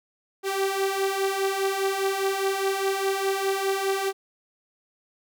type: beating tone pair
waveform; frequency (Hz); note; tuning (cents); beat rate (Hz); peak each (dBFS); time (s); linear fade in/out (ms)
sawtooth; 385.6 / 390.5; G4 / G4; -28 / -7; 4.9; -25 / -21; 0.43-4.13; 50
effects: none